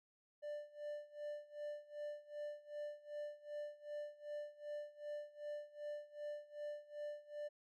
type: tone with tremolo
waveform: triangle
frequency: 591 Hz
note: D5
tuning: 11 cents sharp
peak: -40 dBFS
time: 0.42-7.49 s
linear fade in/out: 20 ms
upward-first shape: sine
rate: 2.6 Hz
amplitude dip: 90%
effects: none